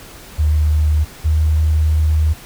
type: tone pair in turn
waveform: sine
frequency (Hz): 76.2 / 77.62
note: D#2 / D#2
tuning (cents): -36 / -4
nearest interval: unison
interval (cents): 32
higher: second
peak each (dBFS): -11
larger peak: neither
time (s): 0.38-1.05 / 1.24-2.34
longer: second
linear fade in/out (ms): 20
effects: pink hiss -38 dBFS RMS until 2.45 s